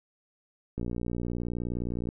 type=click train; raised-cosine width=3 ms; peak=-20 dBFS; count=79; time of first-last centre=0.78-2.089 s; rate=59.6 Hz; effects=none